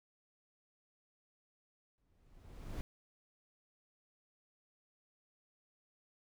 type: noise with exponential growth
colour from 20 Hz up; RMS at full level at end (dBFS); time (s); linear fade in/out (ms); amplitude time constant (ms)
brown; -39; 1.98-2.81; 0; 180
effects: none